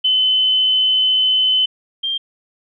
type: tone pair in turn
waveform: sine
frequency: 3038 / 3182 Hz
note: F#7 / G7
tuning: +45 / +25 cents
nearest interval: minor second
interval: 80 cents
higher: second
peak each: -12 / -18 dBFS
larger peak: first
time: 0.04-1.66 / 2.03-2.18 s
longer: first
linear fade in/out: 10 ms
effects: none